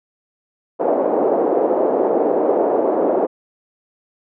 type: band-pass noise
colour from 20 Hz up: white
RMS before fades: -17 dBFS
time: 0.79-3.27 s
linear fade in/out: 20 ms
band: 320 to 620 Hz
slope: 24 dB/octave
effects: none